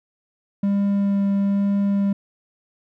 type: tone with vibrato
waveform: triangle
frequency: 199.5 Hz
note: G3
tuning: 31 cents sharp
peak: -15 dBFS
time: 0.63-2.13 s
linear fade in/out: 5 ms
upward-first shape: sine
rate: 1.1 Hz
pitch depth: 8 cents each way
effects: none